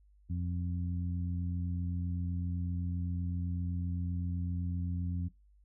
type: harmonic tone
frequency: 87.8 Hz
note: F2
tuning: 10 cents sharp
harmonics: 1 / 2 / 3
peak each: -33 / -38 / -45 dBFS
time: 0.29-5.29 s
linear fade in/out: 20 ms
effects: noise-tail reverb RT60 0.2 s tail -20 dB re dry + added 50 Hz sine -60 dBFS peak until 5.64 s